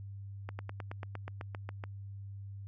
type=slowing click train; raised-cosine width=0.5 ms; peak=-26 dBFS; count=12; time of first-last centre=0.49-1.839 s; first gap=100 ms; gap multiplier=1.04; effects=added 99 Hz sine -42 dBFS peak until 2.67 s